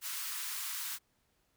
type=high-pass noise; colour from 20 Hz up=white; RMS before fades=-39 dBFS; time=0.01-0.99 s; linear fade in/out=50 ms; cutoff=960 Hz; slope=48 dB/octave; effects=pink hiss -75 dBFS RMS until 1.56 s